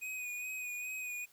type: tone with vibrato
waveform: square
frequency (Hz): 2489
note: D#7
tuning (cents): 0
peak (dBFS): -39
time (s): 0.01-1.26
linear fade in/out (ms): 20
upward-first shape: sine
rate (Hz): 2.4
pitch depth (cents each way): 29
effects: white hiss -65 dBFS RMS until 1.32 s